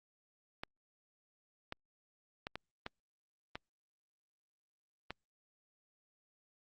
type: clicks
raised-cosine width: 0.3 ms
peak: -24 dBFS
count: 7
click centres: 0.635 / 1.724 / 2.469 / 2.556 / 2.864 / 3.555 / 5.106 s
effects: Opus 48 kbps